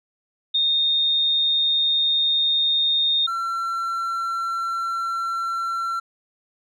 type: tone pair in turn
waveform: sine / triangle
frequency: 3675 / 1355.3 Hz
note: A#7 / E6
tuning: -25 / +48 cents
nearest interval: octave + perfect fourth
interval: 1727 cents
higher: first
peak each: -17 / -21 dBFS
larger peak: first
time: 0.54-3.27 / 3.27-6 s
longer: neither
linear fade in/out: 10 ms
effects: none